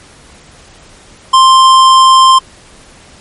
sine tone with tanh clipping, 1050 Hz, C6, 6 cents sharp, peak -4 dBFS, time 1.33-2.39 s, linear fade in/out 10 ms, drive 17 dB, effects pink hiss -39 dBFS RMS until 3.2 s + MP3 48 kbps

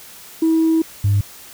sine tone pair in turn, 323.2 / 101.1 Hz, E4 / G#2, -34 / -46 cents, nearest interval octave + minor sixth, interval 2012 cents, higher first, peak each -11 dBFS, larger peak neither, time 0.42-0.82 / 1.04-1.21 s, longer first, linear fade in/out 5 ms, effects tanh soft clip ceiling -9 dBFS + white hiss -40 dBFS RMS until 1.53 s

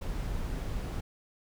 brown noise, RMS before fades -34 dBFS, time 0.01-1.01 s, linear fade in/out 10 ms, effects none

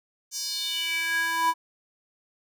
square tone with high-pass filter sweep, 330 Hz, E4, 2 cents sharp, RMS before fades -27 dBFS, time 0.31-1.54 s, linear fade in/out 50 ms, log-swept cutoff 6200 to 930 Hz, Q 4.4, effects none

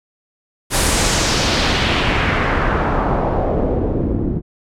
pink noise with low-pass filter sweep, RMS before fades -17 dBFS, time 0.7-4.42 s, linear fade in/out 50 ms, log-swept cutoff 11000 to 250 Hz, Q 1.6, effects none

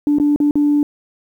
sine tone with dropouts, 292.5 Hz, D4, 7 cents flat, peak -10 dBFS, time 0.07-0.83 s, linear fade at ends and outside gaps 1 ms, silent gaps 0.185-0.199 / 0.361-0.402 / 0.51-0.555 s, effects tanh soft clip ceiling -7 dBFS + 8-bit

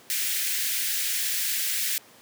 white high-pass noise, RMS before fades -27 dBFS, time 0.1-1.98 s, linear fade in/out 0 ms, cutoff 1600 Hz, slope 48 dB/octave, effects pink hiss -52 dBFS RMS until 2.21 s + high-pass 200 Hz 12 dB/octave

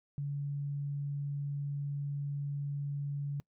sine tone, 142.6 Hz, C#3, 49 cents sharp, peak -33 dBFS, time 0.18-3.4 s, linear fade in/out 0 ms, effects noise-tail reverb RT60 0.1 s tail -24 dB re dry

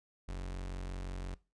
40% pulse tone, 45.75 Hz, F#1, 19 cents flat, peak -37 dBFS, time 0.28-1.35 s, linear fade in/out 10 ms, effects noise-tail reverb RT60 0.3 s tail -21 dB re dry + resampled to 22050 Hz

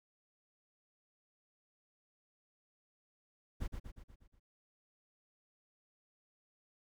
brown noise with echo, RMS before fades -37 dBFS, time 3.6-3.68 s, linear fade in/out 20 ms, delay 120 ms, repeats 6, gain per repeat -5 dB, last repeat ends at 4.4 s, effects none

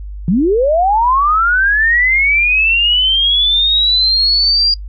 sine linear sweep, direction up, 155.56 to 4819 Hz, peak -9 dBFS, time 0.28-4.74 s, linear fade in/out 2 ms, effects noise-tail reverb RT60 0.1 s tail -24 dB re dry + added 50 Hz sine -24 dBFS peak until 4.88 s

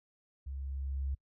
sine tone with level ramp, 68 Hz, C#2, 33 cents flat, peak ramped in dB -38 to -31 dBFS, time 0.46-1.15 s, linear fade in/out 10 ms, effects noise-tail reverb RT60 0.1 s tail -26 dB re dry

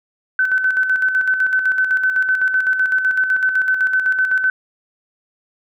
sine tone with tremolo, 1521 Hz, F#6, 47 cents sharp, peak -12 dBFS, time 0.39-4.5 s, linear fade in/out 2 ms, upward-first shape square, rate 7.9 Hz, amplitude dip 50%, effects none

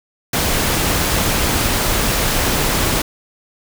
pink noise, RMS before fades -17 dBFS, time 0.33-3.02 s, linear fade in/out 5 ms, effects none

